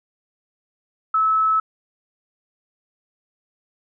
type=tone; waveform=sine; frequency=1300 Hz; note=E6; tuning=24 cents flat; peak=-15 dBFS; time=1.14-1.6 s; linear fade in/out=5 ms; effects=none